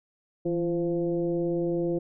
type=tone with frequency modulation; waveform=sine; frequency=342.9 Hz; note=F4; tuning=32 cents flat; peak=-24 dBFS; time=0.45-1.99 s; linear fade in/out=10 ms; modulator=176 Hz; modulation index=0.96; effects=none